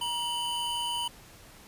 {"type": "tone pair together", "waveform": "square", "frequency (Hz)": [949, 3013], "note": ["A#5", "F#7"], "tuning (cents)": [31, 31], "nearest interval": "octave + minor sixth", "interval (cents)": 2000, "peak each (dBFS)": [-34, -32], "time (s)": [0.01, 1.08], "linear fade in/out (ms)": 5, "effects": ["pink hiss -52 dBFS RMS until 1.67 s", "resampled to 32000 Hz"]}